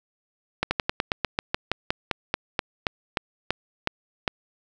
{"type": "slowing click train", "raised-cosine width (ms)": 0.3, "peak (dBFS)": -6, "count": 19, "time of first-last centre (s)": [0.63, 4.278], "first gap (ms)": 80, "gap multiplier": 1.1, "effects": []}